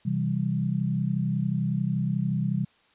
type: chord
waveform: sine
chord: C major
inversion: none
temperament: equal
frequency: 130.81 / 164.81 / 196 Hz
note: C3 / E3 / G3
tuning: 0 / 0 / 0 cents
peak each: -28 dBFS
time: 0.05-2.65 s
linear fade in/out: 10 ms
effects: white hiss -62 dBFS RMS until 2.94 s + resampled to 8000 Hz